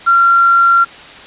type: tone with quantisation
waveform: sine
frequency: 1374 Hz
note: F6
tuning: 29 cents flat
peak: -6 dBFS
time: 0.06-0.85 s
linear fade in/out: 20 ms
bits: 4
effects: white hiss -34 dBFS RMS until 1.26 s + resampled to 8000 Hz